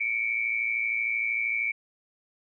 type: tone pair together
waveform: sine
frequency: 2216 / 2329 Hz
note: C#7 / D7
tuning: -1 / -15 cents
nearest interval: minor second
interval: 86 cents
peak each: -29 / -27 dBFS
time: 0-1.72 s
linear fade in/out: 10 ms
effects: none